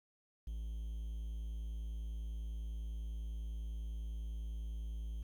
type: tone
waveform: triangle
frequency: 55 Hz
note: A1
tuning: in tune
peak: -37 dBFS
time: 0.47-5.23 s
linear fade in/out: 5 ms
effects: 11-bit